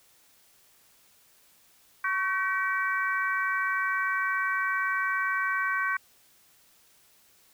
harmonic tone with a mistuned harmonic, 382.5 Hz, G4, 42 cents flat, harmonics 3 / 4 / 5 / 6, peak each -30 / -28 / -33 / -36 dBFS, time 2.04-5.97 s, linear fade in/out 5 ms, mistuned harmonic 3, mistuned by -47 cents, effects white hiss -61 dBFS RMS until 7.53 s

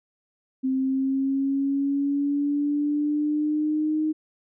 sine linear sweep, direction up, 261.6 to 311.1 Hz, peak -21 dBFS, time 0.63-4.13 s, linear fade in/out 20 ms, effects none

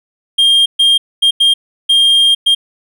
triangle tone bursts at uneven times, 3212 Hz, G7, 41 cents sharp, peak -5 dBFS, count 6, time 0.38-0.66 / 0.79-0.98 / 1.22-1.31 / 1.4-1.54 / 1.89-2.35 / 2.46-2.55 s, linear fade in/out 10 ms, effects none

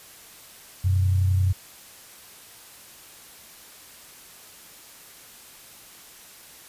sine tone pair together, 92.39 / 123.9 Hz, F#2 / B2, -2 / +6 cents, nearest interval perfect fourth, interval 508 cents, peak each -18 / -30 dBFS, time 0.84-1.53 s, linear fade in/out 10 ms, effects white hiss -47 dBFS RMS until 6.68 s + resampled to 32000 Hz

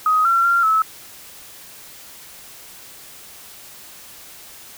sine tone with pitch steps, 1257 / 1361 / 1382 / 1300 Hz, D#6 / F6 / F6 / E6, +17 / -45 / -19 / -24 cents, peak -13 dBFS, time 0.06-0.82 s, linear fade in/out 2 ms, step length 190 ms, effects white hiss -41 dBFS RMS until 4.77 s

